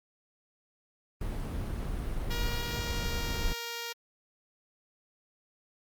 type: noise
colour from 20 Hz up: brown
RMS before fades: -33 dBFS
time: 1.21-3.53 s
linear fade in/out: 2 ms
type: tone with pitch glide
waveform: 5% pulse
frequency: 474.3 to 468.3 Hz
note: A#4 to A#4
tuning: +30 to +8 cents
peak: -24 dBFS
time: 2.3-3.93 s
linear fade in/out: 10 ms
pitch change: -22 cents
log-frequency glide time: 2.63-3.34 s
effects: Opus 32 kbps